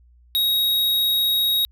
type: tone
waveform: square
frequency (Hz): 3787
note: A#7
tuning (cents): +27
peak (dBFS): -18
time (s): 0.35-1.65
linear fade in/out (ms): 0
effects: added 60 Hz sine -50 dBFS peak until 1.71 s